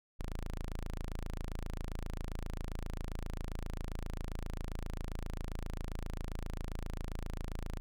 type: tone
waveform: sawtooth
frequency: 27.5 Hz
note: A0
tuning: in tune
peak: -33 dBFS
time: 0.19-7.8 s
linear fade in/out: 0 ms
effects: none